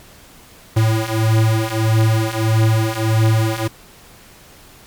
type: beating tone pair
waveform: square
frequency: 110 / 111.6 Hz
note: A2 / A2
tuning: 0 / +25 cents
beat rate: 1.6 Hz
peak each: -18 / -16 dBFS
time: 0.76-3.68 s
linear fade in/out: 10 ms
effects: pink hiss -44 dBFS RMS until 4.86 s + MP3 96 kbps

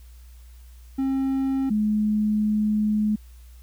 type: tone pair in turn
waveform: triangle / sine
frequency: 268 / 212.2 Hz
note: C4 / G#3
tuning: +42 / +38 cents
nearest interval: major third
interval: 404 cents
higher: first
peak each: -19 dBFS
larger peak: neither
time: 0.98-1.7 / 1.7-3.16 s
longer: second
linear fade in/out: 10 ms
effects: added 60 Hz sine -43 dBFS peak until 3.62 s + white hiss -59 dBFS RMS until 3.62 s

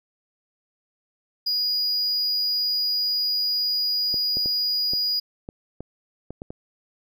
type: tone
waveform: triangle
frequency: 4899 Hz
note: D#8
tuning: 28 cents flat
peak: -20 dBFS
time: 1.46-5.2 s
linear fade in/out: 10 ms
type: clicks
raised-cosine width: 2 ms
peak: -21 dBFS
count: 9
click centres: 4.142 / 4.37 / 4.459 / 4.935 / 5.489 / 5.806 / 6.306 / 6.419 / 6.505 s
effects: none

